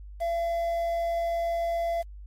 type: tone with quantisation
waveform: triangle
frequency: 678 Hz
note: E5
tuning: 49 cents sharp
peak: -23 dBFS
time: 0.2-2.03 s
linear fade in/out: 20 ms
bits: 8
effects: added 50 Hz sine -40 dBFS peak until 2.26 s + MP3 64 kbps